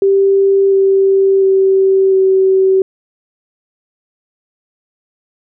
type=tone with pitch steps; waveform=sine; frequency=392 / 388.4 / 384.8 / 381.3 Hz; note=G4 / G4 / G4 / G4; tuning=0 / -16 / -32 / -48 cents; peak=-7 dBFS; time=0.02-2.82 s; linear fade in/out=2 ms; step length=700 ms; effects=none